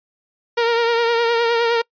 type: tone with vibrato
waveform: sawtooth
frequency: 466.2 Hz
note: A#4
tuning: in tune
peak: -11 dBFS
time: 0.57-1.82 s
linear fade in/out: 10 ms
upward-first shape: triangle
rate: 9.7 Hz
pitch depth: 40 cents each way
effects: noise-tail reverb RT60 0.1 s tail -26 dB re dry + resampled to 11025 Hz